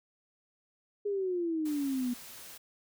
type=exponential sweep; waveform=sine; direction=down; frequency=415.3 to 240.5 Hz; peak=-29 dBFS; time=1.05-2.14 s; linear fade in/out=10 ms
type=noise; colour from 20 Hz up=white; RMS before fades=-48 dBFS; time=1.65-2.58 s; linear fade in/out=10 ms
effects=none